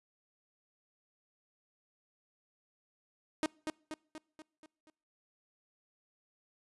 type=tone with echo; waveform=sawtooth; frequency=311.1 Hz; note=D#4; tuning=in tune; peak=-25 dBFS; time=3.43-3.46 s; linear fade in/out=0 ms; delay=240 ms; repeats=6; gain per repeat=-5 dB; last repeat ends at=4.9 s; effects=noise-tail reverb RT60 0.5 s tail -26 dB re dry + resampled to 24000 Hz